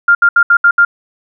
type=tone bursts at uneven times; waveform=sine; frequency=1400 Hz; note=F6; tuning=4 cents sharp; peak=-4 dBFS; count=6; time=0.08-0.15 / 0.22-0.29 / 0.36-0.43 / 0.5-0.57 / 0.64-0.71 / 0.78-0.85 s; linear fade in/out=5 ms; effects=none